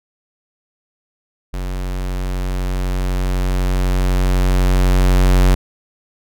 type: tone with level ramp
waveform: square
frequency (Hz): 46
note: F#1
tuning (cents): -9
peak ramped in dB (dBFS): -22 to -9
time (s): 1.53-5.55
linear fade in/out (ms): 10
effects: none